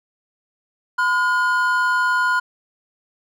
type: tone pair together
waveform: triangle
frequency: 1012.6 / 1432 Hz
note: B5 / F6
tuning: +43 / +43 cents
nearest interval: tritone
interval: 600 cents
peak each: -18 / -16 dBFS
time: 0.98-2.4 s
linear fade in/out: 10 ms
effects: none